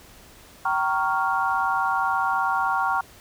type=chord; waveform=sine; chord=G half-diminished seventh; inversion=none; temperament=equal with one note detuned; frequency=773.6 / 932.3 / 1108.7 / 1396.9 Hz; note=G5 / Bb5 / Db6 / F6; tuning=-23 / 0 / 0 / 0 cents; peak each=-26 dBFS; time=0.65-3.01 s; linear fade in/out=5 ms; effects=pink hiss -49 dBFS RMS until 3.2 s